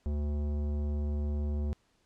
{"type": "tone with tanh clipping", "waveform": "sine", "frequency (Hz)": 73.5, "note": "D2", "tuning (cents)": 2, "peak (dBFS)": -31, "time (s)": [0.06, 1.73], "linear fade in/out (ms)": 0, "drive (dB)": 15, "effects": ["pink hiss -71 dBFS RMS until 2.05 s", "low-pass 8000 Hz 12 dB/octave"]}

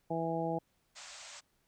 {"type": "harmonic tone", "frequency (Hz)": 164.81, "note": "E3", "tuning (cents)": 0, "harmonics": [1, 2, 3, 4, 5], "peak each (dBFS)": [-38, -38, -38, -38, -38], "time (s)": [0.1, 0.59], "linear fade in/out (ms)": 10}
{"type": "band-pass noise", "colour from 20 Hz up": "white", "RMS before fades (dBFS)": -50, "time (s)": [0.95, 1.41], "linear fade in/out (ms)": 20, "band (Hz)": [540, 8100], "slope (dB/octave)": 96}
{"effects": ["pink hiss -75 dBFS RMS until 1.67 s"]}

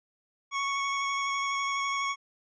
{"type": "tone with vibrato", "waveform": "25% pulse", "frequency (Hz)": 1108.7, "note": "C#6", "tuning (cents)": 0, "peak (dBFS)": -24, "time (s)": [0.51, 2.16], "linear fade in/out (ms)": 50, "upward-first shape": "square", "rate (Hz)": 12, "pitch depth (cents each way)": 10, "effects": ["resampled to 16000 Hz"]}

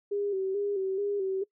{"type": "tone with vibrato", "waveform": "sine", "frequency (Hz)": 394.1, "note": "G4", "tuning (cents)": 9, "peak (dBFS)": -27, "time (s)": [0.11, 1.44], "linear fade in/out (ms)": 10, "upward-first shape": "square", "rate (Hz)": 2.3, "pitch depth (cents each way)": 52, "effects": ["noise-tail reverb RT60 0.1 s tail -23 dB re dry"]}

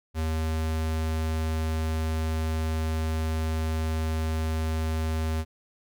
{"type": "tone", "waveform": "square", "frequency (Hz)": 79.6, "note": "D#2", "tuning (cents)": 40, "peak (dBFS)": -26, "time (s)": [0.14, 5.45], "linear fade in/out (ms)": 50, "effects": []}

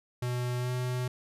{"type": "tone with pitch glide", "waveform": "square", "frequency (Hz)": [123.47, 125.41], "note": ["B2", "B2"], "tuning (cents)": [0, 27], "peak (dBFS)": -30, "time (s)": [0.22, 1.08], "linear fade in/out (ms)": 5, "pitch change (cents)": 27, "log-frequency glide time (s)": [0.58, 0.71], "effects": ["resampled to 32000 Hz"]}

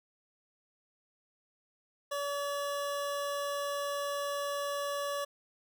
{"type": "tone", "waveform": "25% pulse", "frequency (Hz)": 570, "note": "C#5", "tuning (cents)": 48, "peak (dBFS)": -29, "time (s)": [2.11, 5.25], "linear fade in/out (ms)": 10, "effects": []}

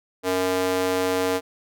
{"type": "tone with high-pass filter", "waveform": "square", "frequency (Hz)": 92.5, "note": "F#2", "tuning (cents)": 0, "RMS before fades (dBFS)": -23, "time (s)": [0.23, 1.41], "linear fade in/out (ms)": 50, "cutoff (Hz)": 410, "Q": 1.9, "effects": []}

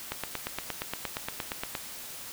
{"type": "click train", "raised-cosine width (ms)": 0.3, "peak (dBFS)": -15, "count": 15, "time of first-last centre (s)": [0.12, 1.752], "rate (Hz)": 8.58, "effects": ["white hiss -42 dBFS RMS until 2.32 s"]}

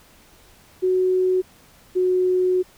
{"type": "tone pair in turn", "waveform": "sine", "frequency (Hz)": [370, 366.8], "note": ["F#4", "F#4"], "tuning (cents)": [0, -15], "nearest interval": "unison", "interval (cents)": 15, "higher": "first", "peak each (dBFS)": -16, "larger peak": "neither", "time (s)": [[0.82, 1.42], [1.95, 2.63]], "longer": "second", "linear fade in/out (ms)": 20, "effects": ["pink hiss -52 dBFS RMS until 2.77 s"]}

